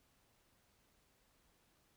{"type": "silence", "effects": ["pink hiss -74 dBFS RMS until 1.96 s"]}